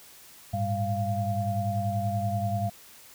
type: tone cluster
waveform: sine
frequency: 102.3 / 112.7 / 198 / 692 Hz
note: G#2 / A2 / G3 / F5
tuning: -26 / +42 / +18 / -16 cents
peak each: -29 / -33 / -34 / -30 dBFS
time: 0.53-2.7 s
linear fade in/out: 10 ms
effects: white hiss -51 dBFS RMS until 3.14 s